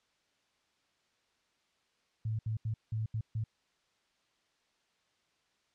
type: tone bursts at uneven times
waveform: sine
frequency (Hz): 110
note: A2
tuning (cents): 0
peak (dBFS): -31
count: 6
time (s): 2.25-2.39 / 2.46-2.57 / 2.65-2.74 / 2.92-3.06 / 3.14-3.21 / 3.35-3.44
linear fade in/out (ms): 5
effects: white hiss -74 dBFS RMS until 5.74 s + low-pass 5000 Hz 12 dB/octave